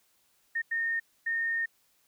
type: tone bursts at uneven times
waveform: sine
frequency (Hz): 1834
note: A#6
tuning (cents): -29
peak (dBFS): -27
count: 3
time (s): 0.55-0.62 / 0.71-1 / 1.26-1.66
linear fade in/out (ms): 10
effects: white hiss -69 dBFS RMS until 2.07 s